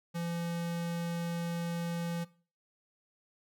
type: tone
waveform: square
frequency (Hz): 170.1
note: F3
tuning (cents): -45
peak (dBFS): -34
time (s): 0.14-2.25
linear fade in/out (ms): 20
effects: noise-tail reverb RT60 0.4 s tail -19 dB re dry